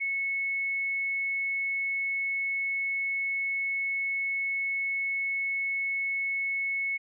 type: tone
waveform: sine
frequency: 2200 Hz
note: C#7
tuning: 14 cents flat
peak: -27 dBFS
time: 0-6.98 s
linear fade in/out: 20 ms
effects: none